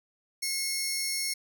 15% pulse tone pair together, 2163 / 5450 Hz, C#7 / F8, -43 / -43 cents, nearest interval octave + major third, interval 1600 cents, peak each -26 dBFS, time 0.42-1.34 s, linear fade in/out 10 ms, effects none

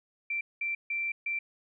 sine tone bursts at uneven times, 2349 Hz, D7, in tune, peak -29 dBFS, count 4, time 0.3-0.41 / 0.61-0.75 / 0.9-1.12 / 1.26-1.39 s, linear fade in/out 5 ms, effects none

